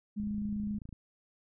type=tone with vibrato; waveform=sine; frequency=207.7 Hz; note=G#3; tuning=in tune; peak=-32 dBFS; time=0.16-0.79 s; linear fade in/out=20 ms; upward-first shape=triangle; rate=13 Hz; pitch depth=11 cents each way
type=click train; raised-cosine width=5 ms; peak=-33 dBFS; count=21; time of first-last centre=0.2-0.927 s; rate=27.5 Hz
effects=none